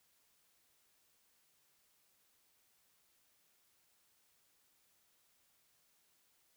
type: silence
effects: white hiss -74 dBFS RMS until 6.56 s